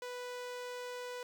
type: tone with notch filter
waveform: sawtooth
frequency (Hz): 493.9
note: B4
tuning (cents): 0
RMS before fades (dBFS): -43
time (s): 0.02-1.23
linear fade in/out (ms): 2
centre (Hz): 12000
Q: 1
effects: 11-bit